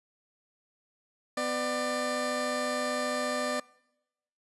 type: tone pair together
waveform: 20% pulse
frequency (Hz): 250.6 / 596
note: B3 / D5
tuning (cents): +25 / +25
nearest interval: octave + minor third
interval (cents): 1500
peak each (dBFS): -29 / -25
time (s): 1.37-3.6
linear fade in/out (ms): 5
effects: noise-tail reverb RT60 0.9 s tail -24 dB re dry + resampled to 24000 Hz